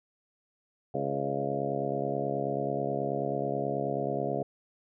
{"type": "harmonic tone with a mistuned harmonic", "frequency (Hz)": 69.3, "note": "C#2", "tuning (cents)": 0, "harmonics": [2, 3, 4, 5, 6, 7, 8, 9, 10], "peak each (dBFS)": [-37, -39, -38, -40, -35, -41, -37, -36, -35], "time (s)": [0.94, 4.43], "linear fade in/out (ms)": 5, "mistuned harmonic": 7, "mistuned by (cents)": 26, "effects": []}